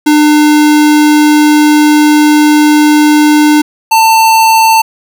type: tone pair in turn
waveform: square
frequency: 300 / 893.3 Hz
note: D4 / A5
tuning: +37 / +26 cents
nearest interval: octave + perfect fifth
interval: 1889 cents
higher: second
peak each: -4 dBFS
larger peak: neither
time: 0.06-3.62 / 3.91-4.82 s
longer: first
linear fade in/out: 10 ms
effects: none